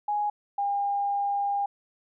sine tone pair in turn, 830.6 / 805.6 Hz, G#5 / G5, 0 / +47 cents, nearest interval minor second, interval 53 cents, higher first, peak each -24 dBFS, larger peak neither, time 0.08-0.3 / 0.58-1.66 s, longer second, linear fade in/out 5 ms, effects none

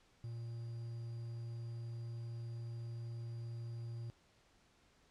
triangle tone with quantisation, 116.54 Hz, A#2, in tune, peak -40 dBFS, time 0.24-4.1 s, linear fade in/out 0 ms, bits 11, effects pink hiss -70 dBFS RMS until 5.1 s + low-pass 7000 Hz 12 dB/octave

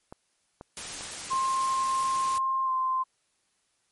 clicks, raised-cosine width 1 ms, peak -27 dBFS, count 4, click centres 0.125 / 0.611 / 1.009 / 1.333 s
white noise, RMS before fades -37 dBFS, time 0.77-2.38 s, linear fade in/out 0 ms
sine tone with pitch glide, 1059 to 1041.4 Hz, C6 to C6, +21 to -8 cents, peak -24 dBFS, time 1.3-3.04 s, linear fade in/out 20 ms, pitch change -29 cents, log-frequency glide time 2.64-2.71 s
effects white hiss -72 dBFS RMS until 3.91 s + MP3 48 kbps

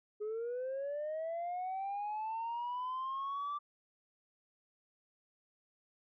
sine linear sweep, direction up, 415.3 to 1174.7 Hz, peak -34 dBFS, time 0.2-3.59 s, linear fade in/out 20 ms, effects tanh soft clip ceiling -34 dBFS

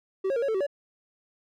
triangle tone with pitch steps, 382.7 / 545 / 468.1 / 554 / 442.3 / 381 / 570 Hz, G4 / C#5 / A#4 / C#5 / A4 / G4 / C#5, -42 / -29 / +7 / -1 / +9 / -49 / +48 cents, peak -22 dBFS, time 0.24-0.667 s, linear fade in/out 10 ms, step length 61 ms, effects none

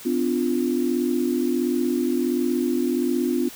sine chord, B diminished, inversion none, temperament equal with one note detuned, 252.3 / 293.7 / 349.2 Hz, B3 / D4 / F4, +37 / 0 / 0 cents, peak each -23 / -26 / -24 dBFS, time 0.05-3.49 s, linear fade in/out 10 ms, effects white hiss -41 dBFS RMS until 3.55 s

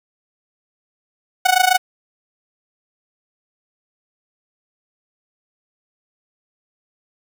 sawtooth tone with amplitude modulation, 740 Hz, F#5, in tune, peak -5 dBFS, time 1.45-1.78 s, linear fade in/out 10 ms, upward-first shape sine, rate 27 Hz, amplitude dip 90%, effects 7-bit

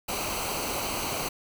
pink noise with comb filter, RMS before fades -31 dBFS, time 0.08-1.29 s, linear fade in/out 10 ms, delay 0.57 ms, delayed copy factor -0.65, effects none

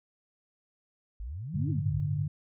sine exponential two-way sweep, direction up then down, 47.09 to 333 to 47.09 Hz, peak -35 dBFS, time 1.2-2 s, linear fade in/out 0 ms, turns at 1.7 s
sine chord, G suspended second, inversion none, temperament equal, 98 / 110 / 146.83 Hz, G2 / A2 / D3, 0 / 0 / 0 cents, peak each -33 / -35 / -29 dBFS, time 1.54-2.28 s, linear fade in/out 10 ms
effects none

